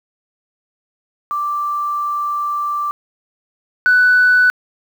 sine tone pair in turn, 1174.7 / 1490.2 Hz, D6 / F#6, 0 / +12 cents, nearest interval major third, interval 412 cents, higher second, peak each -17 / -7 dBFS, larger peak second, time 1.31-2.91 / 3.86-4.5 s, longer first, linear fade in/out 0 ms, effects tanh soft clip ceiling -5 dBFS + 7-bit

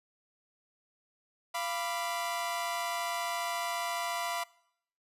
sawtooth chord, B diminished, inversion second, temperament equal with one note detuned, 690 / 987.8 / 1174.7 Hz, F5 / B5 / D6, -21 / 0 / 0 cents, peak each -32 / -32 / -36 dBFS, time 1.54-4.44 s, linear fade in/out 10 ms, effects noise-tail reverb RT60 0.7 s tail -22 dB re dry + resampled to 32000 Hz

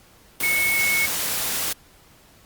sine tone in noise, 2200 Hz, C#7, 14 cents flat, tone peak -19 dBFS, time 0.43-1.06 s, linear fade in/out 5 ms, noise white, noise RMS -25 dBFS, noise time 0.4-1.73 s, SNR +3 dB, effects pink hiss -53 dBFS RMS until 2.45 s + Opus 48 kbps

